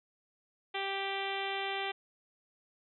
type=harmonic tone; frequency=392 Hz; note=G4; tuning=in tune; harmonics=1 / 2 / 3 / 4 / 5 / 6 / 7 / 8 / 9 / 10; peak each=-40 / -38 / -45 / -45 / -42 / -42 / -45 / -43 / -45 / -54 dBFS; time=0.74-1.92 s; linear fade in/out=10 ms; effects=none